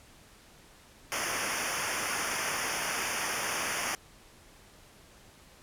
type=noise with comb filter; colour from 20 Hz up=pink; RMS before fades=-32 dBFS; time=1.12-3.95 s; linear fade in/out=0 ms; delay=0.25 ms; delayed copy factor=-1; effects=pink hiss -56 dBFS RMS until 5.62 s + low-pass 12000 Hz 12 dB/octave